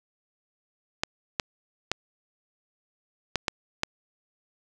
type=clicks; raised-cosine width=0.2 ms; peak=-7 dBFS; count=6; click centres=1.035 / 1.398 / 1.916 / 3.357 / 3.482 / 3.834 s; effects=none